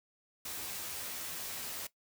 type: noise with comb filter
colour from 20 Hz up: white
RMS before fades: -41 dBFS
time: 0.45-1.87 s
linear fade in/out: 5 ms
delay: 12 ms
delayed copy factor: +0.55
effects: noise-tail reverb RT60 0.1 s tail -17 dB re dry